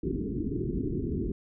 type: low-pass noise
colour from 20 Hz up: white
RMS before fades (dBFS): -31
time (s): 0.03-1.32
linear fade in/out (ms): 5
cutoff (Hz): 410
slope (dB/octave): 96
effects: none